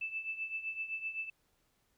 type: tone with tremolo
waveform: sine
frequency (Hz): 2637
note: E7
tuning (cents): 0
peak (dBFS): -33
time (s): 0.01-1.3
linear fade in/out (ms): 5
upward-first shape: triangle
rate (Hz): 7.8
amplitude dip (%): 80
effects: pink hiss -75 dBFS RMS until 1.97 s